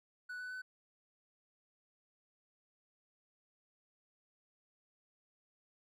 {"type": "tone with pitch steps", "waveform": "triangle", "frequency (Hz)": [1481, 1494.8, 1508.6], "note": ["F#6", "F#6", "F#6"], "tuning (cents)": [1, 17, 33], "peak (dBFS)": -40, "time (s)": [0.29, 0.62], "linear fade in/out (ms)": 10, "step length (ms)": 110, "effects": []}